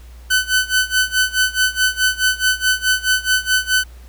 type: tone with tremolo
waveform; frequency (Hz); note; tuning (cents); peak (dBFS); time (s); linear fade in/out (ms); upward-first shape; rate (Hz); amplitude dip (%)
sawtooth; 1510; F#6; +35; -8; 0.3-3.84; 10; sine; 4.7; 90
effects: added 60 Hz sine -36 dBFS peak until 4.08 s + pink hiss -50 dBFS RMS until 4.08 s